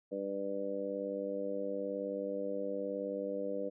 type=harmonic tone; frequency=99 Hz; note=G2; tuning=18 cents sharp; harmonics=2 / 3 / 4 / 5 / 6; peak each=-45 / -42 / -47 / -37 / -41 dBFS; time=0.11-3.7 s; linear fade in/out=20 ms; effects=none